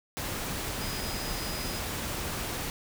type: tone in noise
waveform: sine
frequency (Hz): 4978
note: D#8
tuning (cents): 0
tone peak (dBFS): -41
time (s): 0.81-1.79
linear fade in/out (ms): 0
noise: pink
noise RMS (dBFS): -34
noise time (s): 0.17-2.7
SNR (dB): -10
effects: none